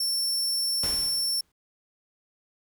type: tone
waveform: sawtooth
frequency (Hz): 5420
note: E8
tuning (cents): +47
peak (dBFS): -22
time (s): 0-1.41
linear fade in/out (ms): 5
type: noise with exponential decay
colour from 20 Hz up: pink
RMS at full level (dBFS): -33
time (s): 0.83-1.52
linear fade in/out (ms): 5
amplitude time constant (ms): 150
effects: none